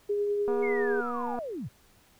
sine tone with tremolo, 410 Hz, G#4, 22 cents flat, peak -24 dBFS, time 0.09-1.01 s, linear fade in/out 10 ms, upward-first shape triangle, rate 10 Hz, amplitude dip 25%
click train, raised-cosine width 1 ms, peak -23 dBFS, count 220, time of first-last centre 0.48-1.389 s, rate 241 Hz
sine linear sweep, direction down, 2217 to 80.6 Hz, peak -33 dBFS, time 0.62-1.69 s, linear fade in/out 20 ms
effects pink hiss -61 dBFS RMS until 2.19 s

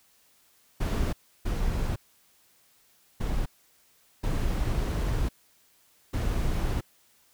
brown noise bursts at uneven times, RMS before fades -27 dBFS, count 5, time 0.8-1.13 / 1.45-1.96 / 3.2-3.46 / 4.23-5.29 / 6.13-6.81 s, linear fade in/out 10 ms, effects white hiss -63 dBFS RMS until 7.33 s

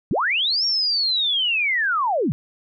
sine linear two-way sweep, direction up then down, 110 to 5588 to 110 Hz, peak -18 dBFS, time 0.11-2.32 s, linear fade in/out 0 ms, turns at 0.65 s, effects none

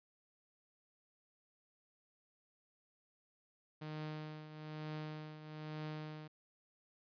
sawtooth tone with tremolo, 153.9 Hz, D#3, 19 cents flat, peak -37 dBFS, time 3.81-6.28 s, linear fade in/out 10 ms, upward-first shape triangle, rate 1.1 Hz, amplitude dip 70%, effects resampled to 11025 Hz

